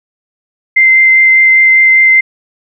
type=tone with vibrato; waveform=sine; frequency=2080 Hz; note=C7; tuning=11 cents flat; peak=-3 dBFS; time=0.76-2.21 s; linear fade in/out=10 ms; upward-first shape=sine; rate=5 Hz; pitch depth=8 cents each way; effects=none